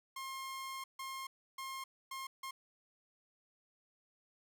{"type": "tone bursts at uneven times", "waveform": "sawtooth", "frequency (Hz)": 1067, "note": "C6", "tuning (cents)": 34, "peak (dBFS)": -38, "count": 5, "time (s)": [[0.16, 0.84], [0.99, 1.27], [1.58, 1.84], [2.11, 2.27], [2.43, 2.51]], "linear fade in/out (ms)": 5, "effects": []}